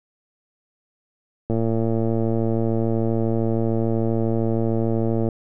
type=click train; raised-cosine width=2 ms; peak=-10 dBFS; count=429; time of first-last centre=1.5-5.288 s; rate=113 Hz; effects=none